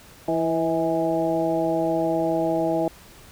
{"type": "harmonic tone with a mistuned harmonic", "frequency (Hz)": 164.81, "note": "E3", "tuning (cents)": 0, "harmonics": [1, 2, 3, 4, 5], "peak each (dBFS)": [-32, -24, -29, -24, -29], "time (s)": [0.28, 2.88], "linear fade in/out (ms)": 2, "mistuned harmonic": 4, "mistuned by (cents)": -38, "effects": ["pink hiss -48 dBFS RMS until 3.31 s"]}